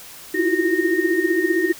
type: tone cluster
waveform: sine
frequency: 322.3 / 337.7 / 353 / 372.8 / 1847 Hz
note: E4 / E4 / F4 / F#4 / A#6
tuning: -39 / +42 / +19 / +13 / -16 cents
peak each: -23 dBFS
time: 0.34-1.73 s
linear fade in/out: 10 ms
effects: white hiss -40 dBFS RMS until 1.79 s